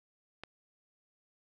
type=click; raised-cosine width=0.3 ms; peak=-26 dBFS; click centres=0.436 s; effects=none